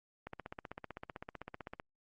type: click train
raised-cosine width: 0.5 ms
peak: -28 dBFS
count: 25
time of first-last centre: 0.27-1.799 s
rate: 15.7 Hz
effects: Opus 48 kbps